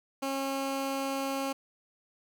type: tone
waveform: 15% pulse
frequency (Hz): 271.9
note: C#4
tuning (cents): -33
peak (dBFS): -24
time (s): 0.22-1.53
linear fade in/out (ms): 10
effects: none